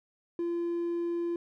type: tone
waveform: triangle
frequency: 342.5 Hz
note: F4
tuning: 34 cents flat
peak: -26 dBFS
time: 0.39-1.36 s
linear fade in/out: 2 ms
effects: tanh soft clip ceiling -23 dBFS